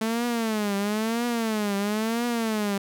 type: tone with vibrato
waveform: sawtooth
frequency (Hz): 218.7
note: A3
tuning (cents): -10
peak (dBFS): -20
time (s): 0.01-2.78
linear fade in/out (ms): 5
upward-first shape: triangle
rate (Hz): 1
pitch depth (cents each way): 180
effects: none